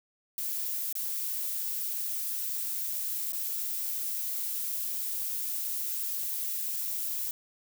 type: noise with dropouts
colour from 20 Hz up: violet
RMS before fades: -33 dBFS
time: 0.38-7.31 s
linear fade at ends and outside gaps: 1 ms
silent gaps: 0.927-0.953 / 3.322-3.332 s
effects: none